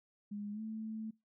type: tone with pitch glide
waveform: sine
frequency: 206 to 219.5 Hz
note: G#3 to A3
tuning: -14 to -4 cents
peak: -39 dBFS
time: 0.31-1.11 s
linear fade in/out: 10 ms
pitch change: +110 cents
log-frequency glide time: 0.52-0.61 s
effects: noise-tail reverb RT60 0.2 s tail -22 dB re dry